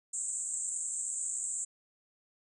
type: band-pass noise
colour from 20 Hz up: pink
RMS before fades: -36 dBFS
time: 0.13-1.65 s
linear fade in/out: 10 ms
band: 7300 to 8300 Hz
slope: 96 dB/octave
effects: none